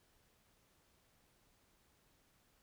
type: silence
effects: pink hiss -73 dBFS RMS until 2.62 s